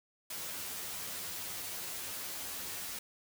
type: noise with comb filter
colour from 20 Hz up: white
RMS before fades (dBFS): -41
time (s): 0.3-2.99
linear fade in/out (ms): 5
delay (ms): 11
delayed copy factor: +0.9
effects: none